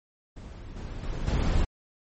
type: noise with level steps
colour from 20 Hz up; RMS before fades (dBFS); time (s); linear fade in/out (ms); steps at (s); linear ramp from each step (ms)
brown; -41 / -36 / -32 / -24; 0.36-1.65; 10; 0.76 / 1.03 / 1.27; 5
effects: MP3 32 kbps